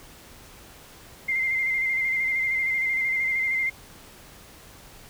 sine tone with vibrato, 2093 Hz, C7, in tune, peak -22 dBFS, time 1.28-3.7 s, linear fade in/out 10 ms, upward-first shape square, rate 13 Hz, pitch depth 23 cents each way, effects pink hiss -48 dBFS RMS until 5.09 s

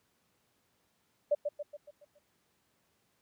sine tone with echo, 587.3 Hz, D5, in tune, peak -23 dBFS, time 1.31-1.35 s, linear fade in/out 10 ms, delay 140 ms, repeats 6, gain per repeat -6 dB, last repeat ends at 2.19 s, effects pink hiss -74 dBFS RMS until 3.21 s + high-pass 100 Hz 12 dB/octave

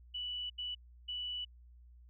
sine tone bursts at uneven times, 2960 Hz, F#7, in tune, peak -37 dBFS, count 3, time 0.14-0.5 / 0.58-0.75 / 1.08-1.45 s, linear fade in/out 10 ms, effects added 60 Hz sine -55 dBFS peak until 2.09 s

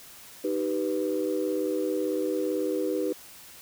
sine chord, Eb augmented, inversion none, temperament equal with one note detuned, 311.1 / 389.1 / 493.9 Hz, Eb4 / G4 / B4, 0 / -13 / 0 cents, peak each -29 dBFS, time 0.44-3.13 s, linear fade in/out 5 ms, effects tanh soft clip ceiling -17 dBFS + white hiss -48 dBFS RMS until 3.61 s

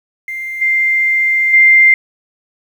sine tone with level steps, 2095 Hz, C7, 2 cents sharp, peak -20 / -10 / -4 dBFS, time 0.28-1.94 s, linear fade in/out 2 ms, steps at 0.61 / 1.53 s, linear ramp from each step 10 ms, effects 7-bit

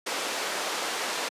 pink band-pass noise, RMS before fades -31 dBFS, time 0.06-1.29 s, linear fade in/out 10 ms, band 450 to 7700 Hz, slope 12 dB/octave, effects high-pass 200 Hz 12 dB/octave + resampled to 32000 Hz

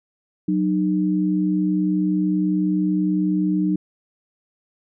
sine tone pair together, 185.39 / 305.4 Hz, F#3 / D#4, +4 / -32 cents, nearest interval major sixth, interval 864 cents, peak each -20 dBFS, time 0.48-3.76 s, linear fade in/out 5 ms, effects none

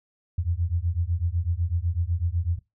sine beating tone pair, 82.2 / 90.2 Hz, E2 / F#2, -4 / -44 cents, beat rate 8 Hz, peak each -26 dBFS, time 0.38-2.59 s, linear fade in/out 5 ms, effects noise-tail reverb RT60 0.2 s tail -20 dB re dry

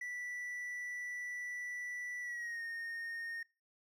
triangle tone with pitch glide, 1965 to 1844 Hz, B6 to A#6, -9 to -19 cents, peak -38 dBFS, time 0.01-3.43 s, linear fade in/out 5 ms, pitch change -110 cents, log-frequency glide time 2.21-2.62 s, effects noise-tail reverb RT60 0.3 s tail -23 dB re dry

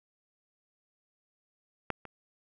clicks, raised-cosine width 0.5 ms, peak -15 / -29 dBFS, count 2, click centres 1.903 / 2.053 s, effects none

